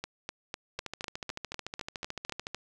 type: two click trains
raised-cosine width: 0.2 ms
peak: -19 / -18 dBFS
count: 24 / 11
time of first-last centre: 0.79-2.469 / 0.04-2.546 s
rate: 13.7 / 3.99 Hz
effects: none